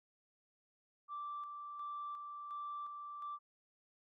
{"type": "tone with tremolo", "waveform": "sine", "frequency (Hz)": 1171, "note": "D6", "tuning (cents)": -5, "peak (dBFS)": -40, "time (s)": [1.08, 3.39], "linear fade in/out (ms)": 50, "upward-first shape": "square", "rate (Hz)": 1.4, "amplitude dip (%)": 40, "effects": ["tanh soft clip ceiling -37 dBFS"]}